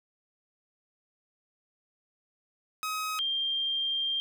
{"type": "tone pair in turn", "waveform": ["sawtooth", "sine"], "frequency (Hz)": [1267, 3186], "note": ["D#6", "G7"], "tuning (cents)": [31, 27], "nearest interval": "octave + major third", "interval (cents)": 1596, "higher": "second", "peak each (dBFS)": -27, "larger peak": "neither", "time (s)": [[2.83, 3.19], [3.19, 4.2]], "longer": "second", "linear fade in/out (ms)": 0, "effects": []}